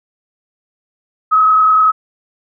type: tone with frequency modulation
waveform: sine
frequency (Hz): 1277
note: D#6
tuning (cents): +45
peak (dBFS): -7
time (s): 1.31-1.92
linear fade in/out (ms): 20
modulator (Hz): 30.2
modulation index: 0.68
effects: none